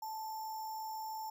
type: tone with sample-and-hold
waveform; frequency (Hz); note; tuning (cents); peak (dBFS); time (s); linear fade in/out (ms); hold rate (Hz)
sine; 877; A5; -6; -39; 0.02-1.3; 5; 6300
effects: none

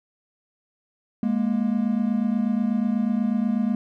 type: tone pair together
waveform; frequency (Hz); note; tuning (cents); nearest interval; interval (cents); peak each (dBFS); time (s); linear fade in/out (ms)
triangle; 207.7 / 235.9; G#3 / A#3; 0 / +21; major second; 221; -21 / -21; 1.23-3.75; 2
effects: none

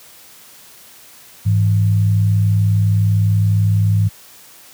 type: tone pair together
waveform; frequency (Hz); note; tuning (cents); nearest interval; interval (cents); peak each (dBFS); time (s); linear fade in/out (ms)
sine; 103.5 / 163.44; G#2 / E3; -5 / -14; minor sixth; 791; -11 / -21; 1.45-4.09; 20
effects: white hiss -43 dBFS RMS until 4.73 s + high-pass 60 Hz 12 dB/octave

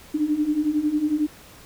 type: beating tone pair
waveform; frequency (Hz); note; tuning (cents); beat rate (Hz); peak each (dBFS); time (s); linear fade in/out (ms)
sine; 293.7 / 304.7; D4 / D#4; 0 / -36; 11; -25 / -21; 0.14-1.27; 10
effects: pink hiss -47 dBFS RMS until 1.65 s

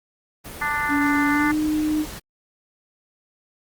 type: noise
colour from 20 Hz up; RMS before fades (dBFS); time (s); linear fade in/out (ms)
pink; -36; 0.44-2.2; 20
type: harmonic tone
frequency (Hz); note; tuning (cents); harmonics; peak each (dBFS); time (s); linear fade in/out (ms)
294.7; D4; +6; 3 / 4 / 5 / 6 / 7; -27 / -27 / -27 / -27 / -27; 0.61-1.52; 10
type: tone with pitch glide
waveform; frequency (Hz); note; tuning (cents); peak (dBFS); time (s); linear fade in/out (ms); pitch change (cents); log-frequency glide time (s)
sine; 285.7 to 306.2; D4 to D#4; -48 to -28; -19; 0.88-2.06; 50; +120; 1.29-1.55
effects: Opus 32 kbps

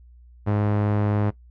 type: tone with low-pass filter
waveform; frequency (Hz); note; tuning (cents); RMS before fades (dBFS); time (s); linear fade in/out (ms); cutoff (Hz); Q
sawtooth; 103.83; G#2; 0; -22; 0.46-1.31; 20; 1300; 0.69
effects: noise-tail reverb RT60 0.1 s tail -18 dB re dry + added 60 Hz sine -46 dBFS peak until 1.5 s

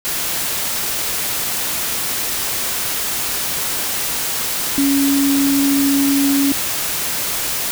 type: tone in noise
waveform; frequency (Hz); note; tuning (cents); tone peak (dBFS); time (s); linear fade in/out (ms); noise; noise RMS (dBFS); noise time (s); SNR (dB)
sine; 278.1; C#4; +6; -13; 4.78-6.52; 0; white; -21; 0.05-7.71; +5
effects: none

